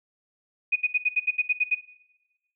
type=tone bursts; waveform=sine; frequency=2481 Hz; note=D#7; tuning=6 cents flat; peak=-18 dBFS; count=10; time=0.72-1.75 s; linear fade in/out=10 ms; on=40 ms; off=70 ms; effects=noise-tail reverb RT60 1.0 s tail -17 dB re dry